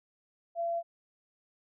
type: tone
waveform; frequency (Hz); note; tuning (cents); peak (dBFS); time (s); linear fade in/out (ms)
sine; 679; F5; -49; -29; 0.55-0.83; 50
effects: none